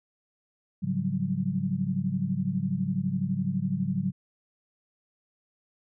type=tone cluster; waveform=sine; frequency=107.9 / 142.1 / 181.3 / 193.3 Hz; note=A2 / C#3 / F#3 / G3; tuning=-33 / +43 / -35 / -24 cents; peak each=-36 / -32 / -29 / -30 dBFS; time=0.82-4.12 s; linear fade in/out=20 ms; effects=none